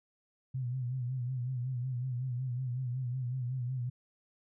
sine tone with vibrato, 126.1 Hz, B2, 36 cents sharp, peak -32 dBFS, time 0.54-3.9 s, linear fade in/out 10 ms, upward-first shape sine, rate 5.4 Hz, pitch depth 79 cents each way, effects none

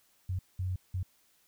sine tone bursts at uneven times, 92.2 Hz, F#2, 6 cents flat, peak -30 dBFS, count 3, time 0.29-0.39 / 0.59-0.76 / 0.94-1.03 s, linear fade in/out 5 ms, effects white hiss -68 dBFS RMS until 1.47 s

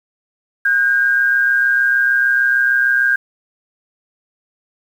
sine tone pair together, 1480 / 1606.6 Hz, F#6 / G6, 0 / +42 cents, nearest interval minor second, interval 142 cents, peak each -20 / -12 dBFS, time 0.65-3.16 s, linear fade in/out 5 ms, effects 7-bit

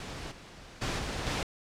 pink noise with level steps, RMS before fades -40 / -49 / -32 / -35 / -31 dBFS, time 0-1.43 s, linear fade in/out 2 ms, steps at 0.31 / 0.81 / 0.98 / 1.26 s, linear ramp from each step 10 ms, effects low-pass 6000 Hz 12 dB/octave

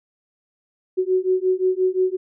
sine beating tone pair, 368.9 / 374.6 Hz, F#4 / F#4, -5 / +21 cents, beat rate 5.7 Hz, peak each -20 dBFS, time 0.97-2.17 s, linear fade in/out 20 ms, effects none

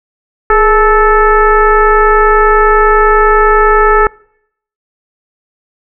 sine tone with frequency modulation, 865 Hz, A5, 30 cents flat, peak -4 dBFS, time 0.5-4.07 s, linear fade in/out 2 ms, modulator 445 Hz, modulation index 1.8, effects noise-tail reverb RT60 0.7 s tail -25 dB re dry

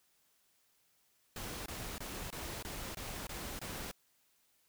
pink noise bursts, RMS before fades -43 dBFS, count 8, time 1.36-3.914 s, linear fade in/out 2 ms, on 300 ms, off 22 ms, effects white hiss -73 dBFS RMS until 4.68 s

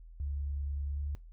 sine tone with pitch glide, 71 to 72.12 Hz, C#2 to D2, +42 to -31 cents, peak -33 dBFS, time 0.2-1.15 s, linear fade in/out 0 ms, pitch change +27 cents, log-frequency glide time 0.9-1.02 s, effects noise-tail reverb RT60 0.2 s tail -20 dB re dry + added 41 Hz sine -48 dBFS peak until 1.32 s

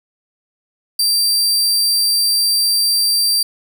sawtooth tone, 4699 Hz, D8, in tune, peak -10 dBFS, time 0.99-3.43 s, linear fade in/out 5 ms, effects 8-bit

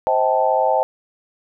sine chord, A half-diminished seventh, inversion first, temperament equal with one note detuned, 523.3 / 634.6 / 784 / 880 Hz, C5 / Eb5 / G5 / A5, 0 / +34 / 0 / 0 cents, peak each -20 dBFS, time 0.07-0.83 s, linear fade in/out 0 ms, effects none

